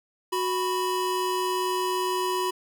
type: tone pair together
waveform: square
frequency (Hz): 368.5 / 987.8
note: F#4 / B5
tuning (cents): -7 / 0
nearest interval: octave + perfect fourth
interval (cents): 1707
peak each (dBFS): -28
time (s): 0.32-2.51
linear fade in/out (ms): 10
effects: none